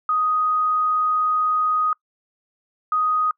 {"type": "tone pair in turn", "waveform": "sine", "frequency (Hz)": [1248, 1248], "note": ["D#6", "D#6"], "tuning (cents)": [5, 5], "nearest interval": "unison", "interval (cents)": 0, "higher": "neither", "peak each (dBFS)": -17, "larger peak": "neither", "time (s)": [[0.09, 1.93], [2.92, 3.31]], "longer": "first", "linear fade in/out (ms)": 2, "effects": ["noise-tail reverb RT60 0.1 s tail -26 dB re dry"]}